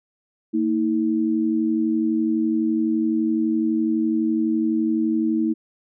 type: tone pair together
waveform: sine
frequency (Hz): 228.1 / 320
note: A#3 / D#4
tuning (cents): -37 / +49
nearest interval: tritone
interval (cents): 586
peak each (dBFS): -22 / -20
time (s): 0.53-5.54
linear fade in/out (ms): 20
effects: none